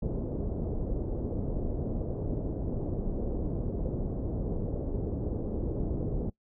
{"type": "low-pass noise", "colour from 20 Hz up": "pink", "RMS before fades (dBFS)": -32, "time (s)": [0.02, 6.3], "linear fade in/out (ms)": 5, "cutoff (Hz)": 520, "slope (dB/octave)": 24, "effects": ["noise-tail reverb RT60 0.1 s tail -21 dB re dry"]}